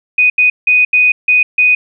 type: tone bursts at uneven times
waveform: sine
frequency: 2489 Hz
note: D#7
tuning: in tune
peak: -6 dBFS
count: 6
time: 0.18-0.3 / 0.38-0.5 / 0.67-0.85 / 0.93-1.12 / 1.28-1.43 / 1.58-1.75 s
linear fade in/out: 5 ms
effects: none